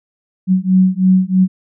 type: beating tone pair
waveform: sine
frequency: 185 / 188.1 Hz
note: F#3 / F#3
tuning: 0 / +29 cents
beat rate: 3.1 Hz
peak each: -12 dBFS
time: 0.47-1.48 s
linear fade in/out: 50 ms
effects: none